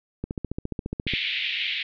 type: click train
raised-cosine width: 3 ms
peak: -16 dBFS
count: 14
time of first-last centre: 0.24-1.137 s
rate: 14.5 Hz
type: band-pass noise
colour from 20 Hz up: pink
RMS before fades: -28 dBFS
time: 1.07-1.83 s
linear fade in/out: 5 ms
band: 2100 to 3700 Hz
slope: 48 dB/octave
effects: none